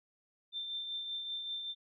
sine tone with tremolo, 3571 Hz, A7, 25 cents sharp, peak -35 dBFS, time 0.52-1.75 s, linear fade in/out 50 ms, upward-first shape triangle, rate 5.2 Hz, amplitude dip 45%, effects none

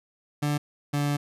30% pulse tone pair in turn, 146.83 / 144.72 Hz, D3 / D3, 0 / -25 cents, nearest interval unison, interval 25 cents, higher first, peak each -21 dBFS, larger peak neither, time 0.42-0.58 / 0.93-1.17 s, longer second, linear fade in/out 10 ms, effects resampled to 32000 Hz

